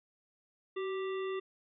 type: harmonic tone with a mistuned harmonic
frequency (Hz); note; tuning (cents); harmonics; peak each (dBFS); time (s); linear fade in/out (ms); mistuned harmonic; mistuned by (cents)
392; G4; 0; 1 / 3 / 5 / 7 / 9; -34 / -44 / -48 / -51 / -53; 0.76-1.4; 10; 1; -52
effects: none